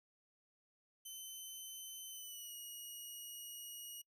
10% pulse tone with pitch glide, 3061 to 2894 Hz, G7 to F#7, -42 to -39 cents, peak -40 dBFS, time 1.05-4.02 s, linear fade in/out 10 ms, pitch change -97 cents, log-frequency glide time 2.1-2.54 s, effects noise-tail reverb RT60 0.1 s tail -24 dB re dry

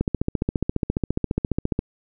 click train, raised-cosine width 3 ms, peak -8 dBFS, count 27, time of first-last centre 0.01-1.791 s, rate 14.6 Hz, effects none

